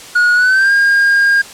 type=tone with pitch glide; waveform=triangle; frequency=1448 to 1616 Hz; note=F#6 to G#6; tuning=-38 to -48 cents; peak=-6 dBFS; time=0.15-1.42 s; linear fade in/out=10 ms; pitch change=+190 cents; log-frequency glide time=0.34-0.72 s; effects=white hiss -33 dBFS RMS until 1.53 s + low-pass 9000 Hz 12 dB/octave